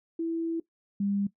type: tone pair in turn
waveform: sine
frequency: 330.3 / 200.3 Hz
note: E4 / G3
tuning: +4 / +38 cents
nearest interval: major sixth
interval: 866 cents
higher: first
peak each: -27 / -25 dBFS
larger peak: second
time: 0.19-0.6 / 1-1.27 s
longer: first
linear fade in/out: 5 ms
effects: noise-tail reverb RT60 0.1 s tail -17 dB re dry